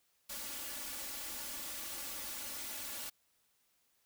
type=noise with comb filter; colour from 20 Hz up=white; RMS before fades=-43 dBFS; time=0.29-3.1 s; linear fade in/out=10 ms; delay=3.5 ms; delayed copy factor=+0.9; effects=white hiss -75 dBFS RMS until 4.05 s

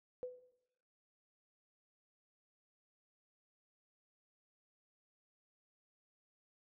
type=tone with exponential decay; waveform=sine; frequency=500 Hz; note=B4; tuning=21 cents sharp; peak=-37 dBFS; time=0.23-0.52 s; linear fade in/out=0 ms; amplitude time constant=62 ms; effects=noise-tail reverb RT60 0.9 s tail -17 dB re dry

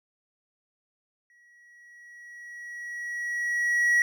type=tone with exponential growth; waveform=triangle; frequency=1919 Hz; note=A#6; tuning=50 cents sharp; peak=-16 dBFS; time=1.3-4.02 s; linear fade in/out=1 ms; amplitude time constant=590 ms; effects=none

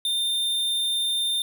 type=tone; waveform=square; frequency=3612 Hz; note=A7; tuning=45 cents sharp; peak=-23 dBFS; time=0.05-1.42 s; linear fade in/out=2 ms; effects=none

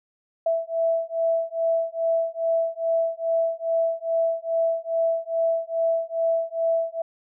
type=beating tone pair; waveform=sine; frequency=659.3 / 661.7 Hz; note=E5 / E5; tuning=0 / +6 cents; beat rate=2.4 Hz; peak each=-24 / -24 dBFS; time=0.46-7.02 s; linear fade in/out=5 ms; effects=none

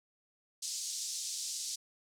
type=band-pass noise; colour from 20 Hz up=pink; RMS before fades=-39 dBFS; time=0.62-1.76 s; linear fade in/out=10 ms; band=4800 to 8300 Hz; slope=24 dB/octave; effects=none

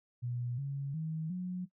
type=tone with pitch steps; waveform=sine; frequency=121.8 / 139.11 / 158.87 / 181.44 Hz; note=B2 / C#3 / D#3 / F#3; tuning=-24 / +6 / +36 / -34 cents; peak=-34 dBFS; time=0.22-1.66 s; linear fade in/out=20 ms; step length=360 ms; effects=noise-tail reverb RT60 0.1 s tail -17 dB re dry

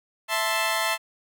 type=chord; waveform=15% pulse; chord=A minor; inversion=second; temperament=equal; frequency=659.3 / 880 / 1046.5 Hz; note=E5 / A5 / C6; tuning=0 / 0 / 0 cents; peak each=-21 dBFS; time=0.28-0.98 s; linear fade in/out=50 ms; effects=none

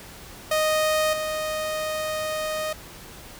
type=tone with level steps; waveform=sawtooth; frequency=621 Hz; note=D#5; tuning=3 cents flat; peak=-16 / -22 dBFS; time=0.51-2.73 s; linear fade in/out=5 ms; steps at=1.13 s; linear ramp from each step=2 ms; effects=pink hiss -43 dBFS RMS until 3.39 s

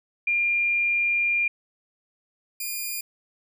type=tone pair in turn; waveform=sine / 5% pulse; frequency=2400 / 2424 Hz; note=D7 / D#7; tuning=+37 / -46 cents; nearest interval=unison; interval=17 cents; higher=second; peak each=-20 / -19 dBFS; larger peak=second; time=0.27-1.48 / 2.6-3.01 s; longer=first; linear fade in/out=5 ms; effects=none

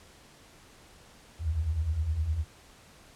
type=beating tone pair; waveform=sine; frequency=71.2 / 81 Hz; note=C#2 / E2; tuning=+47 / -30 cents; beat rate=9.8 Hz; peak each=-34 / -27 dBFS; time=1.39-2.45 s; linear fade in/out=50 ms; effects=pink hiss -55 dBFS RMS until 3.15 s + low-pass 10000 Hz 12 dB/octave

